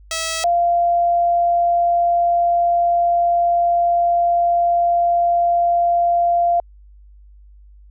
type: tone pair in turn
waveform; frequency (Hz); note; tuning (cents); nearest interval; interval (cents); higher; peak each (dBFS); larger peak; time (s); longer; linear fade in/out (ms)
5% pulse / sine; 650 / 692.4; E5 / F5; -24 / -15; minor second; 109; second; -10 / -13; first; 0.11-0.44 / 0.44-6.6; second; 2
effects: added 50 Hz sine -42 dBFS peak until 7.9 s